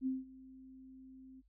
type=tone with ADSR envelope; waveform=sine; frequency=261.6 Hz; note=C4; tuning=in tune; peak=-31 dBFS; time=0.01-1.42 s; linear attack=54 ms; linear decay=180 ms; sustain=-21 dB; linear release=29 ms; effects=noise-tail reverb RT60 0.1 s tail -21 dB re dry + added 50 Hz sine -67 dBFS peak until 1.48 s